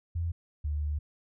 sine tone pair in turn, 84.4 / 74.28 Hz, E2 / D2, +41 / +20 cents, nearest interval major second, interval 221 cents, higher first, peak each -28 dBFS, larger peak neither, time 0.15-0.32 / 0.64-0.99 s, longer second, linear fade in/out 10 ms, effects none

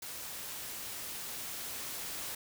white noise with level ramp, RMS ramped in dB -43 to -40 dBFS, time 0.02-2.35 s, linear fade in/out 5 ms, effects none

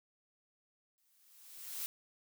blue noise with exponential growth, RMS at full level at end -38 dBFS, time 0.98-1.86 s, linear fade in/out 0 ms, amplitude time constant 190 ms, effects none

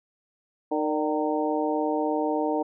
harmonic tone with a mistuned harmonic, 153.5 Hz, D#3, 23 cents flat, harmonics 2 / 3 / 4 / 5 / 6, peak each -27 / -29 / -30 / -31 / -32 dBFS, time 0.71-2.63 s, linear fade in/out 10 ms, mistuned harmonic 4, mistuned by -47 cents, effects none

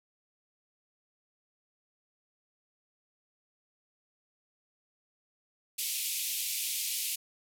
white band-pass noise, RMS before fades -34 dBFS, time 5.78-7.16 s, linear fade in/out 10 ms, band 2300 to 15000 Hz, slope 48 dB/octave, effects none

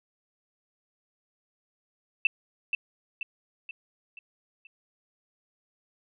sine tone with echo, 2663 Hz, E7, 17 cents sharp, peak -18 dBFS, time 2.25-2.27 s, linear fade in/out 2 ms, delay 480 ms, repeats 5, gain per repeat -6 dB, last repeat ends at 4.67 s, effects none

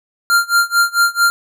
square tone with tremolo, 1392 Hz, F6, 6 cents flat, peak -9 dBFS, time 0.3-1.3 s, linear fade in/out 0 ms, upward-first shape sine, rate 4.5 Hz, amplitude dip 95%, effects none

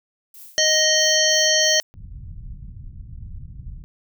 violet noise with tremolo, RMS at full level -41 dBFS, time 0.34-1.83 s, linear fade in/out 2 ms, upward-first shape sine, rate 3.1 Hz, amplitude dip 75%
harmonic tone, 622.3 Hz, D#5, in tune, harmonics 1 / 3 / 5 / 7 / 9 / 10, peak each -22 / -22 / -22 / -22 / -22 / -22 dBFS, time 0.58-1.8 s, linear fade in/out 0 ms
pink low-pass noise, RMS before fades -36 dBFS, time 1.94-3.84 s, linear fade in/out 0 ms, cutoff 140 Hz, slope 24 dB/octave
effects none

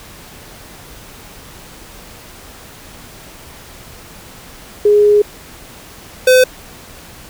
sine / square tone pair in turn, 415.3 / 509.6 Hz, G#4 / C5, 0 / -46 cents, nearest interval major third, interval 354 cents, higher second, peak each -6 dBFS, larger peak neither, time 4.85-5.22 / 6.27-6.44 s, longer first, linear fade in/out 5 ms, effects pink hiss -37 dBFS RMS until 7.29 s

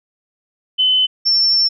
sine tone pair in turn, 3034 / 5406 Hz, F#7 / E8, +43 / +43 cents, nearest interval minor seventh, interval 1000 cents, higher second, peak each -11 dBFS, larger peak neither, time 0.78-1.07 / 1.25-1.69 s, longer second, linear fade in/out 20 ms, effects none

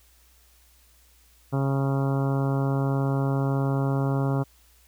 harmonic tone with a mistuned harmonic, 136.8 Hz, C#3, 23 cents flat, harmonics 1 / 2 / 3 / 4 / 5 / 6 / 7 / 8 / 9 / 10, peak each -23 / -29 / -33 / -35 / -37 / -39 / -40 / -41 / -42 / -43 dBFS, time 1.52-4.44 s, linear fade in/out 20 ms, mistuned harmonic 10, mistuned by +21 cents, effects added 60 Hz sine -58 dBFS peak until 4.87 s + white hiss -60 dBFS RMS until 4.87 s

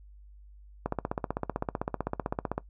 click train, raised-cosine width 1 ms, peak -15 dBFS, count 28, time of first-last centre 0.86-2.58 s, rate 15.7 Hz, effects noise-tail reverb RT60 0.1 s tail -20 dB re dry + added 50 Hz sine -49 dBFS peak until 2.69 s

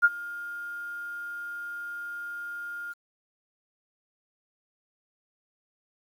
sine tone with ADSR envelope, 1412 Hz, F6, 19 cents sharp, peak -13 dBFS, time 0.02-2.94 s, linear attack 27 ms, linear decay 38 ms, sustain -21 dB, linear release 25 ms, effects 9-bit

